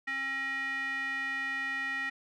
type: tone with band-pass filter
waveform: square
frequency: 270 Hz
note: C#4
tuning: 45 cents flat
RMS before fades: -34 dBFS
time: 0.07-2.1 s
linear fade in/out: 10 ms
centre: 2000 Hz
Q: 8.5
effects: none